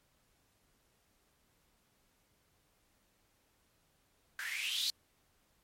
blue noise with band-pass filter sweep, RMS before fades -37 dBFS, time 4.39-4.9 s, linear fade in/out 0 ms, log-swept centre 1600 to 4300 Hz, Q 7.2, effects pink hiss -73 dBFS RMS until 5.63 s + MP3 64 kbps

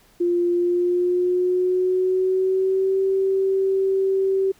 sine tone with pitch glide, 349.2 to 385.2 Hz, F4 to G4, 0 to -30 cents, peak -17 dBFS, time 0.2-4.52 s, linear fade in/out 10 ms, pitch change +170 cents, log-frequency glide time 0.51-3.01 s, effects pink hiss -56 dBFS RMS until 4.59 s

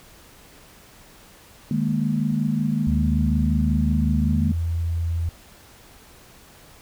sine chord, D# suspended fourth, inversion none, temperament equal with one note detuned, 152.36 / 207.7 / 233.1 Hz, D#3 / G#3 / A#3, -36 / 0 / 0 cents, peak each -24 dBFS, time 1.71-4.52 s, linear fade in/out 2 ms
sine tone with pitch glide, 75.6 to 83.88 Hz, D#2 to E2, -49 to +31 cents, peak -21 dBFS, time 2.87-5.29 s, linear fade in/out 0 ms, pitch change +180 cents, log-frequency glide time 4.17-4.46 s
effects pink hiss -49 dBFS RMS until 6.81 s

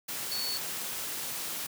sine tone in noise, 4435 Hz, C#8, in tune, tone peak -32 dBFS, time 0.31-0.58 s, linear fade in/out 10 ms, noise white, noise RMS -36 dBFS, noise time 0.08-1.67 s, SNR +1 dB, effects high-pass 100 Hz 12 dB/octave

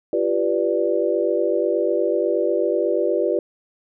sine chord, G dominant seventh, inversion third, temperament equal with one note detuned, 343.8 / 392 / 493.9 / 587.3 Hz, F4 / G4 / B4 / D5, -27 / 0 / 0 / 0 cents, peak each -23 dBFS, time 0.13-3.39 s, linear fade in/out 2 ms, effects none

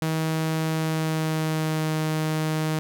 sawtooth tone with pitch glide, 159.3 to 156.47 Hz, D#3 to D#3, +41 to +10 cents, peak -19 dBFS, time 0.02-2.79 s, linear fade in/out 0 ms, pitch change -31 cents, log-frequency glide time 0.69-1.94 s, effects none

